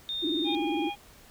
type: tone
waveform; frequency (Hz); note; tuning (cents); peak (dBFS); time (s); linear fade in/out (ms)
sine; 3652; A#7; -36; -30; 0.09-0.55; 0
type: tone with vibrato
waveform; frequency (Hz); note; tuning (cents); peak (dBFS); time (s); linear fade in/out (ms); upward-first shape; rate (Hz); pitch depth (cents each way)
sine; 320.9; E4; -46; -27; 0.22-0.9; 20; square; 20; 130
type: harmonic tone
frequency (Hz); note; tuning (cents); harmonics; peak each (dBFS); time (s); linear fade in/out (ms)
814; G#5; -35; 1 / 3 / 4; -33 / -38 / -39; 0.44-0.96; 50
effects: pink hiss -54 dBFS RMS until 1.3 s